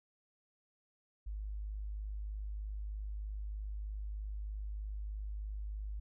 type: tone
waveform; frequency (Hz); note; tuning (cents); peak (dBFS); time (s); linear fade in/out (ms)
sine; 51.6; G#1; -10; -38; 1.26-6; 10
effects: none